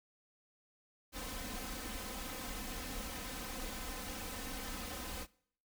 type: noise with comb filter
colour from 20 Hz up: pink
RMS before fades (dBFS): -43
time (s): 1.12-5.27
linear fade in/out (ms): 50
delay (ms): 3.9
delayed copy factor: +0.85
effects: noise-tail reverb RT60 0.6 s tail -22 dB re dry